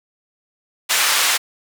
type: band-pass noise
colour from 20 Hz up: pink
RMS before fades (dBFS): -17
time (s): 0.89-1.38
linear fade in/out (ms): 20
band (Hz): 1300 to 12000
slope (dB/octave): 12
effects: none